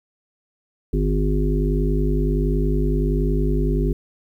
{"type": "harmonic tone", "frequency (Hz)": 50.7, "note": "G#1", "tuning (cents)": -41, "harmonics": [1, 3, 5, 7, 8], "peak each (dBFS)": [-19, -24, -26, -27, -28], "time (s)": [0.93, 3.93], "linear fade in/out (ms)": 5, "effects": ["9-bit"]}